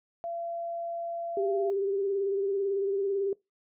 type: tone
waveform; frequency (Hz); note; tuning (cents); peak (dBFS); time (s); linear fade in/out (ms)
sine; 680; F5; -46; -32; 0.24-1.7; 0
type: tone with vibrato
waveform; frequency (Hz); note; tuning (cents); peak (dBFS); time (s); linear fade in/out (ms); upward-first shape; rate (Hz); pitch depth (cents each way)
sine; 394.8; G4; +12; -26; 1.37-3.33; 2; sine; 18; 42
effects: noise-tail reverb RT60 0.2 s tail -23 dB re dry